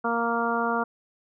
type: harmonic tone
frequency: 233.1 Hz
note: A#3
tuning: in tune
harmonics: 1 / 2 / 3 / 4 / 5 / 6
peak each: -30 / -30 / -30 / -30 / -30 / -30 dBFS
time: 0.04-0.84 s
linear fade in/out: 10 ms
effects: none